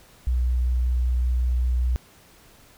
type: tone with vibrato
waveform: sine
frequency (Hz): 61.74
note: B1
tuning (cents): 0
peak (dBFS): -19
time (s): 0.27-1.96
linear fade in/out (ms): 0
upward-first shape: sine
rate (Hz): 5.2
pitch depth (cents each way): 8
effects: pink hiss -53 dBFS RMS until 2.77 s